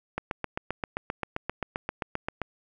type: click train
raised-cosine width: 0.5 ms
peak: -14 dBFS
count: 18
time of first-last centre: 0.18-2.417 s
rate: 7.6 Hz
effects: none